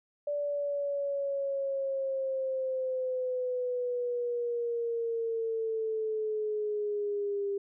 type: linear sweep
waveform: sine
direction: down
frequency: 583 to 398.1 Hz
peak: -29 dBFS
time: 0.27-7.58 s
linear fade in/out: 5 ms
effects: none